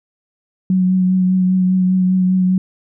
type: tone with vibrato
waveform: sine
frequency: 185 Hz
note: F#3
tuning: in tune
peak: -11 dBFS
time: 0.7-2.58 s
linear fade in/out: 2 ms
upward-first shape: triangle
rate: 5 Hz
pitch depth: 23 cents each way
effects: none